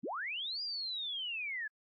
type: linear two-way sweep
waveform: sine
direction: up then down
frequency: 155.56 to 4900 to 1661 Hz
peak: -36 dBFS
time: 0.03-1.68 s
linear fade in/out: 10 ms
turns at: 0.62 s
effects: AAC 48 kbps